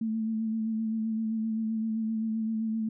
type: tone with vibrato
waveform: sine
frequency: 221.5 Hz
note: A3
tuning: 12 cents sharp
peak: -27 dBFS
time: 0.01-2.89 s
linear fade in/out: 5 ms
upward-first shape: sine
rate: 7.7 Hz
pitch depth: 27 cents each way
effects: none